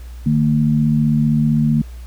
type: tone pair together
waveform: sine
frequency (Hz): 151.8 / 227.3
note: D#3 / A#3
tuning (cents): -42 / -43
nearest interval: perfect fifth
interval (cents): 699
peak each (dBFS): -15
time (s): 0.26-1.82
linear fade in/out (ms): 5
effects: added 60 Hz sine -30 dBFS peak until 2.06 s + pink hiss -48 dBFS RMS until 2.06 s